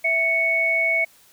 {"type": "tone pair together", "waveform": "sine", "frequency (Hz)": [659.1, 2217], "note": ["E5", "C#7"], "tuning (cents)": [0, 0], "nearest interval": "octave + major sixth", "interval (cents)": 2100, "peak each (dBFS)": [-26, -18], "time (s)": [0.04, 1.05], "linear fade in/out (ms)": 10, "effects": ["white hiss -54 dBFS RMS until 1.32 s"]}